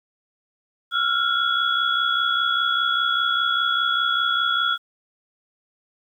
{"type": "tone cluster", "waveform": "sine", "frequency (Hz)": [1355, 1420, 3363], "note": ["E6", "F6", "G#7"], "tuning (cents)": [47, 28, 21], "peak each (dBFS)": -23, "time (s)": [0.91, 4.78], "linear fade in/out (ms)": 50, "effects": ["9-bit"]}